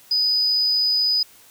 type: tone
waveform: triangle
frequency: 4978 Hz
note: D#8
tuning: in tune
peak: -14 dBFS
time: 0.11-1.23 s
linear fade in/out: 5 ms
effects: tanh soft clip ceiling -14 dBFS + white hiss -50 dBFS RMS until 1.5 s